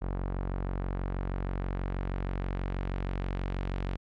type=tone with low-pass filter sweep; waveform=sawtooth; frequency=46.25 Hz; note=F#1; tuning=in tune; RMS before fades=-33 dBFS; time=0.01-3.97 s; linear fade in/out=20 ms; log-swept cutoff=1200 to 3100 Hz; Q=0.92; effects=none